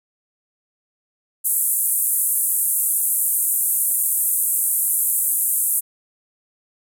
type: band-pass noise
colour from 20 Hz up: white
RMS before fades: -20 dBFS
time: 1.44-5.81 s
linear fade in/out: 20 ms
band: 8400 to 14000 Hz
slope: 48 dB/octave
effects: none